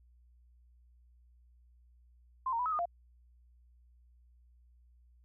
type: tone with pitch steps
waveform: sine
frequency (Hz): 1042 / 923 / 989 / 1283 / 1225 / 693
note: C6 / A#5 / B5 / E6 / D#6 / F5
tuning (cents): -7 / -17 / +2 / -47 / -27 / -14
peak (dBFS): -30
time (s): 2.46-2.856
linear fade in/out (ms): 5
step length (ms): 66
effects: added 60 Hz sine -60 dBFS peak until 5.24 s

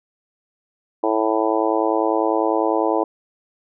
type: harmonic tone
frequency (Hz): 110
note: A2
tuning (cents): 0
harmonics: 3 / 4 / 5 / 6 / 7 / 8 / 9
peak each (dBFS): -22 / -23 / -24 / -25 / -25 / -26 / -27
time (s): 1.03-3.04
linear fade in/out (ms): 5
effects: none

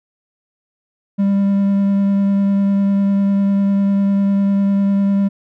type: tone with vibrato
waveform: triangle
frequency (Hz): 198.3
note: G3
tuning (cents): +20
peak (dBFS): -10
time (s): 1.18-5.29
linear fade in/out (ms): 20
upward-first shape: sine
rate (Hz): 10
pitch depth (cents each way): 10
effects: none

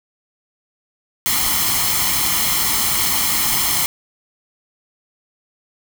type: noise with comb filter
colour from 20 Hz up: white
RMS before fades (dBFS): -18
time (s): 1.26-3.86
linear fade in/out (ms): 0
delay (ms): 0.95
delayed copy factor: +0.65
effects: none

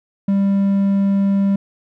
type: tone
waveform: triangle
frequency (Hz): 197.5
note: G3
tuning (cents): +13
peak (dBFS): -11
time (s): 0.28-1.56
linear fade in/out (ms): 5
effects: none

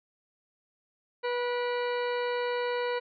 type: harmonic tone with a mistuned harmonic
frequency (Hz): 487.9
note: B4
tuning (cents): -21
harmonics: 1 / 2 / 3 / 4 / 5 / 6 / 8 / 9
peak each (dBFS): -29 / -35 / -39 / -41 / -43 / -45 / -47 / -48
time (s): 1.23-3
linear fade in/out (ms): 20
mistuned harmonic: 5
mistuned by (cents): -57
effects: none

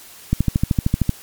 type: click train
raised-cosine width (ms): 5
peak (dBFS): -3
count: 11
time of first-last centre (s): 0.33-1.093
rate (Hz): 13.1
effects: white hiss -42 dBFS RMS until 1.22 s + MP3 96 kbps

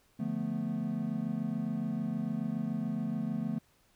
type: chord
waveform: triangle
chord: B half-diminished seventh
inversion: first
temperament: equal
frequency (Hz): 146.83 / 174.61 / 220 / 246.9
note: D3 / F3 / A3 / B3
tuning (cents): 0 / 0 / 0 / 0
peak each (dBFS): -38 / -36 / -32 / -36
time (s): 0.19-3.59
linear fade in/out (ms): 10
effects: pink hiss -68 dBFS RMS until 3.95 s

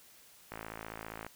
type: click train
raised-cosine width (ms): 0.5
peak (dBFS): -26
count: 42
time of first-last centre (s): 0.52-1.265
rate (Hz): 55
effects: white hiss -59 dBFS RMS until 1.35 s

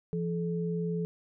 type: tone pair together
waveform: sine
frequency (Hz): 169.7 / 430.6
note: F3 / A4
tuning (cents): -49 / -37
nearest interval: octave + major third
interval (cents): 1612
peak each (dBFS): -30 / -34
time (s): 0.13-1.05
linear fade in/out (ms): 0
effects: none

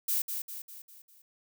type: noise with echo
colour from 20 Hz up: violet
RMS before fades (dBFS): -29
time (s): 0.08-0.22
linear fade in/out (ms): 5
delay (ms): 200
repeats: 5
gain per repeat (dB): -6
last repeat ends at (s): 1.22
effects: none

